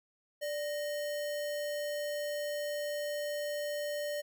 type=tone with sample-and-hold; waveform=sine; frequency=587.3 Hz; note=D5; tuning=in tune; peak=-33 dBFS; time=0.41-4.22 s; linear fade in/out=20 ms; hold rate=2450 Hz; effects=none